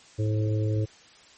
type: harmonic tone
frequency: 107.4 Hz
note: A2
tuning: 41 cents flat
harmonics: 1 / 3 / 4 / 5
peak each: -23 / -33 / -35 / -37 dBFS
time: 0.18-0.86 s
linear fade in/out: 20 ms
effects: white hiss -53 dBFS RMS until 1.37 s + MP3 32 kbps